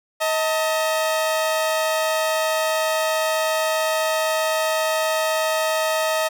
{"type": "tone pair together", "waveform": "sawtooth", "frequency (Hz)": [633.9, 897], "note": ["D#5", "A5"], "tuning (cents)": [32, 33], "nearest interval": "tritone", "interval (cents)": 601, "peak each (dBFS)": [-16, -23], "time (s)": [0.2, 6.29], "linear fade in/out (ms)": 20, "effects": []}